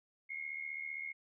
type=tone with amplitude modulation; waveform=sine; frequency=2155 Hz; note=C#7; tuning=49 cents flat; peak=-36 dBFS; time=0.29-1.13 s; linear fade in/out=20 ms; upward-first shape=sine; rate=75.4 Hz; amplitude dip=75%; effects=none